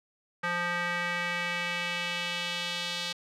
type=tone with band-pass filter sweep; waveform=square; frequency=174.61 Hz; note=F3; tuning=in tune; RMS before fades=-32 dBFS; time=0.43-3.13 s; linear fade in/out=10 ms; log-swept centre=1600 to 3800 Hz; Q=2; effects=none